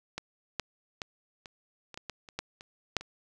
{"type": "clicks", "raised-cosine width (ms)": 0.2, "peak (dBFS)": [-18, -13, -18, -27, -27, -23, -20, -30, -16, -29, -9, -26], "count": 12, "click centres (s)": [0.18, 0.597, 1.018, 1.458, 1.943, 1.975, 2.097, 2.288, 2.39, 2.609, 2.967, 3.01], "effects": []}